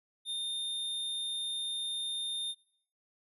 square tone, 3634 Hz, A#7, 45 cents flat, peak -34 dBFS, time 0.25-2.55 s, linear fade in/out 50 ms, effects noise-tail reverb RT60 0.7 s tail -22 dB re dry + resampled to 32000 Hz

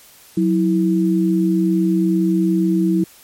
sine tone pair together, 184.1 / 326.5 Hz, F#3 / E4, -8 / -17 cents, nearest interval minor seventh, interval 991 cents, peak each -16 dBFS, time 0.37-3.04 s, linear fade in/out 5 ms, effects white hiss -46 dBFS RMS until 3.23 s + MP3 64 kbps

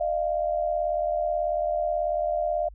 sine tone pair together, 610.7 / 689 Hz, D#5 / F5, -32 / -24 cents, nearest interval major second, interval 208 cents, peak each -26 / -26 dBFS, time 0-2.69 s, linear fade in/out 10 ms, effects added 50 Hz sine -43 dBFS peak until 2.74 s

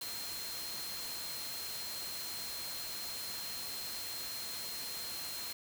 sine tone in noise, 4186 Hz, C8, in tune, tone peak -43 dBFS, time 0.01-5.53 s, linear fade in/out 5 ms, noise white, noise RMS -43 dBFS, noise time 0.01-5.53 s, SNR -3 dB, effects none

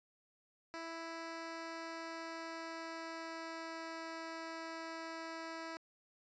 10% pulse tone with pitch glide, 329.6 to 326.8 Hz, E4 to E4, 0 to -15 cents, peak -35 dBFS, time 0.74-5.77 s, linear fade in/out 0 ms, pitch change -15 cents, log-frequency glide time 1.03-4.06 s, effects resampled to 16000 Hz

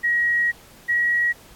sine tone pair in turn, 1900 / 1910.3 Hz, A#6 / A#6, +33 / +42 cents, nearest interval unison, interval 9 cents, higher second, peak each -17 dBFS, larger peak neither, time 0.03-0.52 / 0.88-1.33 s, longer first, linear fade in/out 20 ms, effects pink hiss -49 dBFS RMS until 1.55 s + AAC 64 kbps

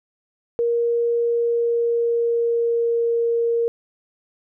sine tone with pitch glide, 470.2 to 466.1 Hz, A#4 to A#4, +15 to 0 cents, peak -17 dBFS, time 0.59-3.68 s, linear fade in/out 0 ms, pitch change -15 cents, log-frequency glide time 1.14-3.12 s, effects none

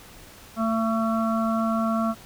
harmonic tone, 224.4 Hz, A3, 34 cents sharp, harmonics 1 / 3 / 5 / 6, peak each -23 / -28 / -30 / -31 dBFS, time 0.56-2.15 s, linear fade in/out 50 ms, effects pink hiss -47 dBFS RMS until 2.25 s

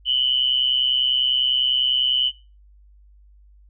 sine tone pair together, 2960 / 3090 Hz, F#7 / G7, 0 / -26 cents, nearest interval minor second, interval 74 cents, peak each -18 / -21 dBFS, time 0.05-2.32 s, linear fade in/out 50 ms, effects noise-tail reverb RT60 0.3 s tail -20 dB re dry + added 50 Hz sine -48 dBFS peak until 3.69 s

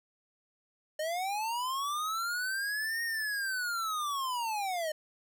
square linear two-way sweep, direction up then down, 603 to 1864.7 to 603 Hz, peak -32 dBFS, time 0.99-4.92 s, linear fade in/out 5 ms, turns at 3.03 s, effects none

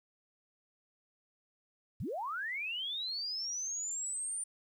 sine linear sweep, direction up, 66 to 9200 Hz, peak -35 dBFS, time 2-4.44 s, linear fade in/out 5 ms, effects 11-bit

